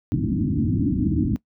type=low-pass noise; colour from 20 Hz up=white; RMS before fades=-21 dBFS; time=0.12-1.36 s; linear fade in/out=0 ms; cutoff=320 Hz; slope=96 dB/octave; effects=noise-tail reverb RT60 0.1 s tail -20 dB re dry + high-pass 60 Hz 12 dB/octave